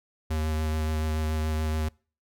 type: tone with vibrato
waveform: square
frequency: 78 Hz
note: D#2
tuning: 5 cents sharp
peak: -26 dBFS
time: 0.3-1.89 s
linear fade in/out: 10 ms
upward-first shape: sine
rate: 7 Hz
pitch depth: 14 cents each way
effects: noise-tail reverb RT60 0.4 s tail -26 dB re dry